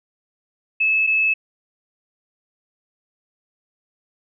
sine tone pair in turn, 2602 / 2602 Hz, E7 / E7, -23 / -23 cents, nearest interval unison, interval 0 cents, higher neither, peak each -15 dBFS, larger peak neither, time 0.8-1.07 / 1.07-1.34 s, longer neither, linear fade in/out 10 ms, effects none

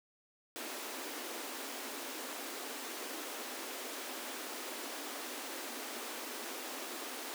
pink high-pass noise, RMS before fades -43 dBFS, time 0.56-7.34 s, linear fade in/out 0 ms, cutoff 240 Hz, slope 96 dB/octave, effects none

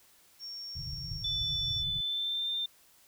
sine tone, 5510 Hz, F8, 24 cents flat, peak -39 dBFS, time 0.39-1.84 s, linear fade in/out 50 ms
white low-pass noise, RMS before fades -41 dBFS, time 0.75-2.01 s, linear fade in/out 10 ms, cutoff 160 Hz, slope 96 dB/octave
sine tone with pitch glide, 3505 to 3595 Hz, A7 to A7, -7 to +36 cents, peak -30 dBFS, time 1.24-2.66 s, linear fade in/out 5 ms, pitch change +43 cents, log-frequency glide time 1.96-2.49 s
effects white hiss -62 dBFS RMS until 3.07 s

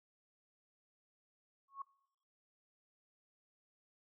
sine tone with exponential growth, 1099 Hz, C#6, 15 cents flat, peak -38 dBFS, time 1.68-1.82 s, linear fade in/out 5 ms, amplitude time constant 30 ms, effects noise-tail reverb RT60 0.8 s tail -22 dB re dry

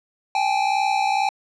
square tone pair together, 789 / 851.1 Hz, G5 / G#5, +11 / +42 cents, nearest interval minor second, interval 131 cents, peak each -21 / -23 dBFS, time 0.35-1.29 s, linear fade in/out 2 ms, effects low-pass 5000 Hz 12 dB/octave

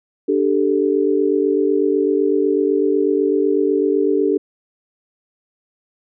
sine chord, D suspended fourth, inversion none, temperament equal, 293.7 / 392 / 440 Hz, D4 / G4 / A4, 0 / 0 / 0 cents, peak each -19 / -17 / -19 dBFS, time 0.28-4.38 s, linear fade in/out 10 ms, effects none

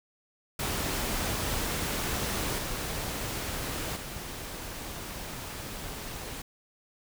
pink noise with level steps, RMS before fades -31 / -34 / -39 dBFS, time 0.59-6.42 s, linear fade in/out 5 ms, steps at 2.58 / 3.96 s, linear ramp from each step 5 ms, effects none

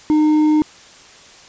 sine tone with hard clipping, 305.8 Hz, D#4, 30 cents flat, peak -12 dBFS, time 0.1-0.62 s, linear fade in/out 0 ms, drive 4 dB, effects white hiss -43 dBFS RMS until 1.48 s + resampled to 16000 Hz

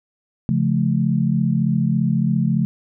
sine chord, Db augmented, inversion none, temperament just, 138.59 / 173.24 / 216.5 Hz, Db3 / F3 / A3, 0 / -14 / -28 cents, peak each -20 dBFS, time 0.49-2.65 s, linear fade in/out 0 ms, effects none

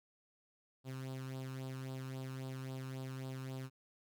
sawtooth tone with flanger, 131.5 Hz, C3, 9 cents sharp, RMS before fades -44 dBFS, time 0.84-3.7 s, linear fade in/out 50 ms, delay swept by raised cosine 0.23 to 0.77 ms, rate 3.7 Hz, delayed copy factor +0.65, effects none

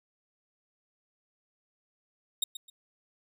sawtooth tone with echo, 3729 Hz, A#7, in tune, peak -22 dBFS, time 2.42-2.44 s, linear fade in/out 5 ms, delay 130 ms, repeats 2, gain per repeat -12 dB, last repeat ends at 2.7 s, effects none

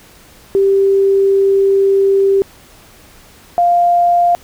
sine tone pair in turn, 392 / 698.5 Hz, G4 / F5, 0 / 0 cents, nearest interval minor seventh, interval 1000 cents, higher second, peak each -8 dBFS, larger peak neither, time 0.55-2.42 / 3.58-4.35 s, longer first, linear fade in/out 0 ms, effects pink hiss -43 dBFS RMS until 4.43 s

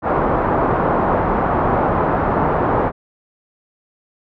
white low-pass noise, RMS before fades -17 dBFS, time 0.02-2.92 s, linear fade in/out 50 ms, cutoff 1100 Hz, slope 24 dB/octave, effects none

